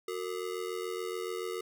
square ring-modulated tone, 412.2 Hz, G#4, 13 cents flat, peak -32 dBFS, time 0.08-1.61 s, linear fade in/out 2 ms, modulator 43.5 Hz, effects none

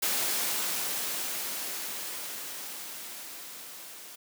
white noise with level ramp, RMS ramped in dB -28 to -46 dBFS, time 0.02-4.16 s, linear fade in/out 10 ms, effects high-pass 200 Hz 12 dB/octave

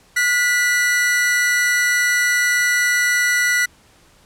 45% pulse tone pair together, 1448 / 1971.3 Hz, F#6 / B6, -38 / -4 cents, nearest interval perfect fourth, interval 534 cents, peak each -20 / -16 dBFS, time 0.16-3.66 s, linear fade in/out 10 ms, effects pink hiss -52 dBFS RMS until 4.25 s + low-pass 11000 Hz 12 dB/octave

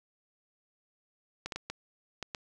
clicks, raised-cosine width 0.2 ms, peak -19 dBFS, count 6, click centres 1.46 / 1.522 / 1.56 / 1.7 / 2.227 / 2.348 s, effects none

